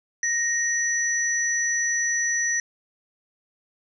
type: tone pair together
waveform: sine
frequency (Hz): 1864.7 / 5920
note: A#6 / F#8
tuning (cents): 0 / 0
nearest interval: octave + minor sixth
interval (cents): 2000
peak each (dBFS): -24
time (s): 0.23-2.6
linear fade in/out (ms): 2
effects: none